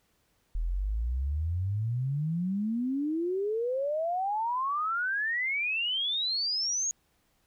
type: exponential sweep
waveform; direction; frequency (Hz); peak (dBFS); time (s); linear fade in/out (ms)
sine; up; 39.04 to 6730; -27; 0.55-6.91; 0
effects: pink hiss -71 dBFS RMS until 7.46 s